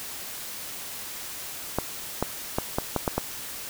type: clicks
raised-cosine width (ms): 1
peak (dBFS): -9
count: 7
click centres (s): 1.786 / 2.226 / 2.585 / 2.785 / 2.963 / 3.078 / 3.18
effects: white hiss -37 dBFS RMS until 3.69 s